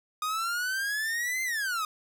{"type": "exponential two-way sweep", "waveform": "45% pulse", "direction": "up then down", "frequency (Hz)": [1229, 2093, 1229], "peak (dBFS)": -28, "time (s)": [0.22, 1.85], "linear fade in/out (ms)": 2, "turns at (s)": 1.43, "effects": []}